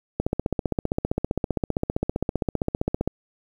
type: click train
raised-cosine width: 2 ms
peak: -9 dBFS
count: 45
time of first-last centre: 0.2-3.076 s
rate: 15.3 Hz
effects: 8-bit